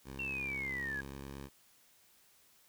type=tone with pitch glide; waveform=10% pulse; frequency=67.2 to 68.85 Hz; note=C2 to C#2; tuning=+47 to -11 cents; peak=-36 dBFS; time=0.04-1.5 s; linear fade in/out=50 ms; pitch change=+42 cents; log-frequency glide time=0.42-1.38 s
type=linear sweep; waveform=sine; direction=down; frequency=2744 to 1641 Hz; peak=-36 dBFS; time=0.19-1.01 s; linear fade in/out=5 ms
effects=white hiss -66 dBFS RMS until 2.68 s